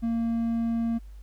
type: tone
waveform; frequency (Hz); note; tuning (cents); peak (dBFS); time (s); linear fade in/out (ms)
triangle; 230.3; A#3; -21; -22; 0.02-0.99; 20
effects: added 50 Hz sine -41 dBFS peak until 1.22 s + pink hiss -65 dBFS RMS until 1.22 s